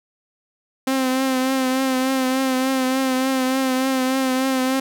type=tone with vibrato; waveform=sawtooth; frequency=261.6 Hz; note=C4; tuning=in tune; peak=-14 dBFS; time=0.87-4.8 s; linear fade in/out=5 ms; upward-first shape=triangle; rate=3.4 Hz; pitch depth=41 cents each way; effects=none